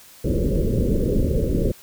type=low-pass noise; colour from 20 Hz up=pink; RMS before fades=-20 dBFS; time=0.24-1.72 s; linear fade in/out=10 ms; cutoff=560 Hz; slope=96 dB/octave; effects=white hiss -47 dBFS RMS until 1.82 s